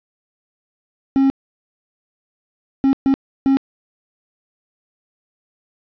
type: tone bursts at uneven times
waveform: triangle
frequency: 270.6 Hz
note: C#4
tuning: 42 cents flat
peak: -9 dBFS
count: 4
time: 1.16-1.3 / 2.84-2.93 / 3.06-3.14 / 3.46-3.57 s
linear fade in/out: 0 ms
effects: resampled to 11025 Hz + 8-bit